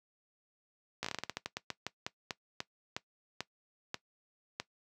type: slowing click train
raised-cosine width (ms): 0.2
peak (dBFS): -18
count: 21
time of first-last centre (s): 1.03-4.6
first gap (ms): 15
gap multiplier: 1.22
effects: noise-tail reverb RT60 0.1 s tail -18 dB re dry + high-pass 100 Hz 12 dB/octave